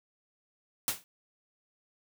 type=noise with exponential decay; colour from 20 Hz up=white; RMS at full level=-26 dBFS; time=0.88-1.04 s; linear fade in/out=0 ms; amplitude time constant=34 ms; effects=none